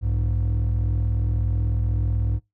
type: tone pair together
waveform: triangle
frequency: 61.3 / 103.09 Hz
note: B1 / G#2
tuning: -12 / -12 cents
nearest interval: major sixth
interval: 900 cents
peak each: -19 dBFS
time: 0.01-2.4 s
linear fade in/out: 50 ms
effects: noise-tail reverb RT60 0.2 s tail -26 dB re dry + tanh soft clip ceiling -15 dBFS